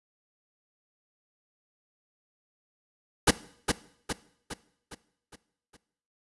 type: noise with echo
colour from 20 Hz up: pink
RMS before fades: -18 dBFS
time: 3.27-3.31 s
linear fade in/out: 10 ms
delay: 410 ms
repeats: 6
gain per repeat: -6 dB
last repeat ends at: 5.77 s
effects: noise-tail reverb RT60 0.7 s tail -19 dB re dry + resampled to 24000 Hz